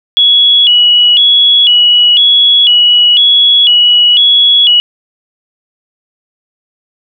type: tone with vibrato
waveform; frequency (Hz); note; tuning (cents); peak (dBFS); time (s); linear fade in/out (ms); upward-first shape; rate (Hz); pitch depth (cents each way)
sine; 3136; G7; 0; -3; 0.17-4.8; 0; square; 1; 120
effects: none